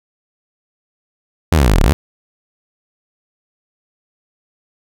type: linear two-way sweep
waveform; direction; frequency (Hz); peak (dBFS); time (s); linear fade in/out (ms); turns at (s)
sawtooth; down then up; 87.31 to 30.87 to 87.31; -5; 1.52-1.93; 0; 1.82
effects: none